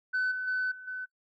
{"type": "tone with level steps", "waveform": "sine", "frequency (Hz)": 1509, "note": "F#6", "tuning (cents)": 34, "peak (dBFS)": [-24, -31, -26, -43, -34], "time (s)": [0.13, 1.06], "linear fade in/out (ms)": 20, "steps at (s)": [0.31, 0.47, 0.71, 0.87], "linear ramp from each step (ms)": 10, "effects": ["noise-tail reverb RT60 0.1 s tail -24 dB re dry", "tanh soft clip ceiling -24 dBFS"]}